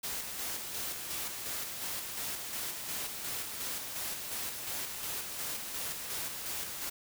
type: noise with tremolo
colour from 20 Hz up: white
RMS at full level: -37 dBFS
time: 0.03-6.9 s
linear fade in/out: 10 ms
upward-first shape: square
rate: 2.8 Hz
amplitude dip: 35%
effects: none